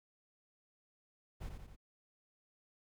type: noise with echo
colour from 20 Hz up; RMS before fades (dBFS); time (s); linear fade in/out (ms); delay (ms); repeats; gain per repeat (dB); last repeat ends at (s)
brown; -43; 1.4-1.5; 20; 88; 3; -4; 1.764
effects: none